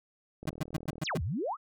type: click train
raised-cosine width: 2 ms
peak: -31 dBFS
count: 23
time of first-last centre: 0.43-0.981 s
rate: 39.9 Hz
type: tone bursts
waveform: 35% pulse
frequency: 155.56 Hz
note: D#3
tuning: in tune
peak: -27 dBFS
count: 6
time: 0.47-1.176 s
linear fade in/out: 5 ms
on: 26 ms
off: 110 ms
type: exponential two-way sweep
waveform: sine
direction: down then up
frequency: 9910 to 70.3 to 1375 Hz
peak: -30 dBFS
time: 1.03-1.57 s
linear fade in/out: 50 ms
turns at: 1.22 s
effects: none